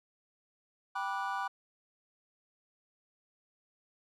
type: chord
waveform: triangle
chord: G major seventh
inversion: none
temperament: just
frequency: 784 / 980 / 1176 / 1470 Hz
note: G5 / B5 / D6 / F#6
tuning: 0 / -14 / +2 / -12 cents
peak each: -36 / -36 / -37 / -38 dBFS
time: 0.95-1.48 s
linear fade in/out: 10 ms
effects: none